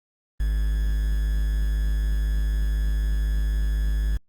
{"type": "tone with quantisation", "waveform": "triangle", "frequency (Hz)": 52, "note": "G#1", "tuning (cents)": 3, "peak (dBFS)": -18, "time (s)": [0.4, 4.17], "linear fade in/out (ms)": 0, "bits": 7, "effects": ["Opus 24 kbps"]}